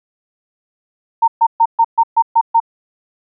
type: tone bursts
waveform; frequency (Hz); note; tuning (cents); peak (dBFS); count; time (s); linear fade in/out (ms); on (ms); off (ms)
sine; 916; A#5; -31; -7; 8; 1.22-2.602; 10; 59; 130
effects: none